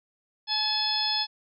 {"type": "harmonic tone", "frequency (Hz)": 857, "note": "A5", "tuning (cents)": -46, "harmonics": [1, 2, 3, 4, 5, 6], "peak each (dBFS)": [-33, -39, -39, -30, -30, -28], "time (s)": [0.47, 1.27], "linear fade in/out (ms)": 50, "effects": []}